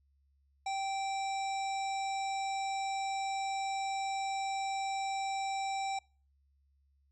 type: harmonic tone with a mistuned harmonic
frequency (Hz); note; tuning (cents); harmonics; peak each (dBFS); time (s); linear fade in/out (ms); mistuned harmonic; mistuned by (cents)
780; G5; -9; 1 / 3 / 5 / 7 / 9 / 10; -33 / -43 / -47 / -50 / -52 / -53; 0.66-5.99; 5; 9; +36
effects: noise-tail reverb RT60 0.4 s tail -26 dB re dry + added 69 Hz sine -68 dBFS peak until 7.11 s